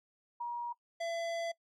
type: tone pair in turn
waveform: sine / square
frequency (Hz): 953 / 672.7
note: A#5 / E5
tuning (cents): +38 / +35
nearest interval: tritone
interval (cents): 603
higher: first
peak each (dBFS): -35 / -35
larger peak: neither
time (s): 0.4-0.73 / 1-1.52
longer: second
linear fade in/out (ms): 10
effects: noise-tail reverb RT60 0.1 s tail -21 dB re dry + low-pass 6000 Hz 12 dB/octave